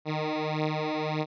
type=beating tone pair; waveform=10% pulse; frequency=153.3 / 155 Hz; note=D#3 / D#3; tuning=-25 / -6 cents; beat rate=1.7 Hz; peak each=-22 / -22 dBFS; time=0.05-1.26 s; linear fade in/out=50 ms; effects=resampled to 11025 Hz